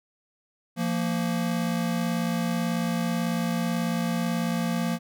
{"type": "tone pair together", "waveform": "square", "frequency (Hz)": [172.6, 230.8], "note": ["F3", "A#3"], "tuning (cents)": [-20, -17], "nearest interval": "perfect fourth", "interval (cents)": 503, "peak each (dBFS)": -28, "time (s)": [0.76, 4.99], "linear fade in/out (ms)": 50, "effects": []}